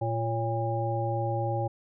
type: harmonic tone with a mistuned harmonic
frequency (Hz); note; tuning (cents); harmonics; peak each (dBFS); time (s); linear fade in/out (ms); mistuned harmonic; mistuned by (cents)
115.4; A#2; -17; 1 / 3 / 5 / 7; -29 / -35 / -33 / -32; 0.01-1.68; 10; 5; -53
effects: none